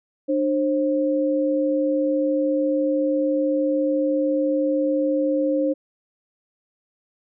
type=tone pair together; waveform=sine; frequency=299.1 / 533 Hz; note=D4 / C5; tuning=+32 / +32 cents; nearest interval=minor seventh; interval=1000 cents; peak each=-21 dBFS; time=0.28-5.74 s; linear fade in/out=20 ms; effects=none